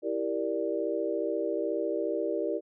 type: chord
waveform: sine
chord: E half-diminished seventh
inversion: none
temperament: equal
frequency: 329.6 / 392 / 466.2 / 587.3 Hz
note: E4 / G4 / Bb4 / D5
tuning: 0 / 0 / 0 / 0 cents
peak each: -33 dBFS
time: 0.02-2.61 s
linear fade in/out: 50 ms
effects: none